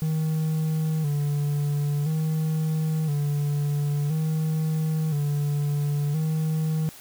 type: tone with vibrato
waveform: triangle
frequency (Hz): 151.3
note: D#3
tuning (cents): -48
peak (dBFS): -20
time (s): 0.02-6.89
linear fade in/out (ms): 0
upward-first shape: square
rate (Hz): 0.49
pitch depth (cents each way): 68
effects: white hiss -46 dBFS RMS until 7 s